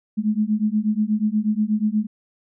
sine beating tone pair, 209.1 / 217.4 Hz, G#3 / A3, +12 / -21 cents, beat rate 8.3 Hz, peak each -21 / -21 dBFS, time 0.17-2.07 s, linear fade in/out 20 ms, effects none

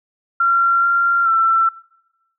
sine tone with pitch steps, 1372 / 1382 / 1341 Hz, F6 / F6 / E6, -31 / -19 / +29 cents, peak -12 dBFS, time 0.4-1.69 s, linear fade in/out 5 ms, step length 430 ms, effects noise-tail reverb RT60 1.0 s tail -23 dB re dry

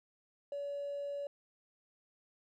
triangle tone with hard clipping, 569 Hz, C#5, 45 cents sharp, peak -37 dBFS, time 0.52-1.27 s, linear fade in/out 2 ms, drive 3 dB, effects none

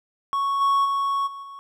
triangle tone with level steps, 1108.7 Hz, C#6, in tune, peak -19 / -15 / -19 / -32 / -35 dBFS, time 0.33-1.59 s, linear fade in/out 0 ms, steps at 0.6 / 0.84 / 1.26 / 1.42 s, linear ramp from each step 20 ms, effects none

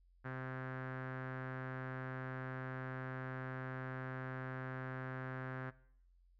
sawtooth tone with low-pass filter, 130 Hz, C3, 11 cents flat, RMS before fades -44 dBFS, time 0.24-5.71 s, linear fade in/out 20 ms, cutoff 1600 Hz, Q 4.3, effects noise-tail reverb RT60 0.7 s tail -20 dB re dry + added 44 Hz sine -65 dBFS peak until 6.39 s

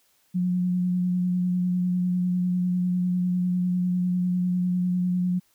sine tone with vibrato, 180 Hz, F#3, 47 cents flat, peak -21 dBFS, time 0.34-5.4 s, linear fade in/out 20 ms, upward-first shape sine, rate 10 Hz, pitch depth 16 cents each way, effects white hiss -65 dBFS RMS until 5.54 s

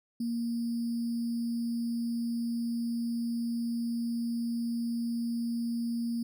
sine tone with sample-and-hold, 234 Hz, A#3, 7 cents sharp, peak -29 dBFS, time 0.2-6.23 s, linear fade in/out 5 ms, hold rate 4900 Hz, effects none

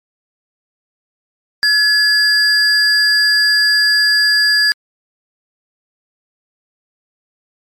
sine tone pair together, 1700 / 4808 Hz, G#6 / D8, +40 / +40 cents, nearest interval octave + tritone, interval 1800 cents, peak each -10 dBFS, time 1.63-4.72 s, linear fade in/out 0 ms, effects tanh soft clip ceiling -6 dBFS + MP3 96 kbps

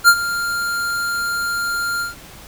square tone with ADSR envelope, 1396.9 Hz, F6, in tune, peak -5 dBFS, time 0.04-2.15 s, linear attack 41 ms, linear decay 64 ms, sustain -15 dB, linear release 140 ms, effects pink hiss -40 dBFS RMS until 2.47 s

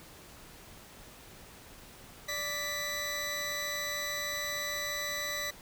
20% pulse tone pair together, 587.3 / 1975.4 Hz, D5 / B6, 0 / 0 cents, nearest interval octave + major sixth, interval 2100 cents, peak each -34 / -29 dBFS, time 2.28-5.51 s, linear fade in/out 10 ms, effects pink hiss -52 dBFS RMS until 5.61 s

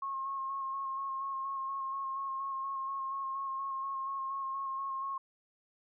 sine tone with vibrato, 1081 Hz, C#6, 44 cents flat, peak -34 dBFS, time 0.02-5.18 s, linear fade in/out 5 ms, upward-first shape square, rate 4.2 Hz, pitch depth 18 cents each way, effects none

